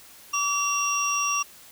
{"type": "tone cluster", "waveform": "triangle", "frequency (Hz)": [1146, 2743, 5670], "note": ["D6", "F7", "F8"], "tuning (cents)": [-43, -32, 25], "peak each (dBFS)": [-24, -27, -26], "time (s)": [0.33, 1.43], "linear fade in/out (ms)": 10, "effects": ["white hiss -49 dBFS RMS until 1.71 s"]}